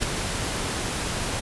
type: noise with ADSR envelope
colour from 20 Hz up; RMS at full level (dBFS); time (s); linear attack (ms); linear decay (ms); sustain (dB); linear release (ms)
pink; -23; 0-1.41; 31; 6; -5; 22
effects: resampled to 24000 Hz